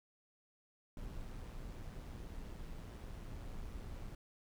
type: noise with amplitude modulation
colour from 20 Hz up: brown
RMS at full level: -45 dBFS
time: 0.97-4.15 s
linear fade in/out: 2 ms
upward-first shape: sine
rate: 117 Hz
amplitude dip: 35%
effects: none